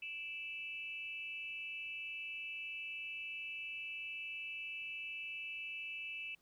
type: tone with amplitude modulation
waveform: sine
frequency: 2637 Hz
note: E7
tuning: in tune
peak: -38 dBFS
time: 0.02-6.35 s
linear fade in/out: 5 ms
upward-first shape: sine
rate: 293 Hz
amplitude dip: 80%
effects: pink hiss -75 dBFS RMS until 6.41 s